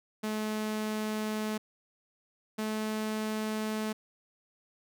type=tone pair in turn; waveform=sawtooth; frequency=215.1 / 216.3 Hz; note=A3 / A3; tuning=-39 / -29 cents; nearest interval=unison; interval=10 cents; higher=second; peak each=-27 dBFS; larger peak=neither; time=0.23-1.58 / 2.58-3.93 s; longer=neither; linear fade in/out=10 ms; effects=none